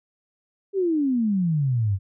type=exponential sweep; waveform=sine; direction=down; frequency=404.5 to 92.5 Hz; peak=-19 dBFS; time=0.73-1.99 s; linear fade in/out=50 ms; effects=none